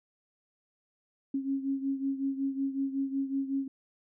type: beating tone pair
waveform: sine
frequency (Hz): 271.3 / 276.7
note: C#4 / C#4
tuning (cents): -37 / -3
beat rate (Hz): 5.4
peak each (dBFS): -30 / -35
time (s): 1.34-3.68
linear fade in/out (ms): 5
effects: none